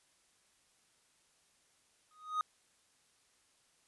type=tone with exponential growth; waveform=triangle; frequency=1247 Hz; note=D#6; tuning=3 cents sharp; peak=-26 dBFS; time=2.11-2.41 s; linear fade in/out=1 ms; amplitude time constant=65 ms; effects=white hiss -71 dBFS RMS until 3.87 s + resampled to 24000 Hz